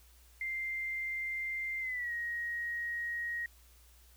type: tone with pitch glide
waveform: sine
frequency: 2093 to 1886.3 Hz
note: C7 to A#6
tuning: 0 to +20 cents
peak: -34 dBFS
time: 0.41-3.46 s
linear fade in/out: 2 ms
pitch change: -180 cents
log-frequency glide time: 1.8-2.12 s
effects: added 60 Hz sine -59 dBFS peak until 4.16 s + white hiss -64 dBFS RMS until 4.16 s